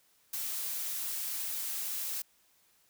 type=noise; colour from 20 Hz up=blue; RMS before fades=-36 dBFS; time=0.33-2.22 s; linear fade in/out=5 ms; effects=white hiss -68 dBFS RMS until 2.89 s